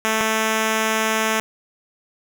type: tone pair in turn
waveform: 5% pulse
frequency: 220 / 220 Hz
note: A3 / A3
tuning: 0 / 0 cents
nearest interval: unison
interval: 0 cents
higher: neither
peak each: -7 dBFS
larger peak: neither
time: 0.05-0.21 / 0.21-1.4 s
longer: second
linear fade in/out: 0 ms
effects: none